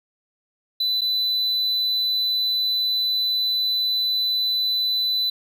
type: tone with dropouts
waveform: triangle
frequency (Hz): 3998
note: B7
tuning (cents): +20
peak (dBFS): -18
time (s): 0.8-5.3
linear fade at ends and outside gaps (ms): 5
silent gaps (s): 1.01-1.016
effects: none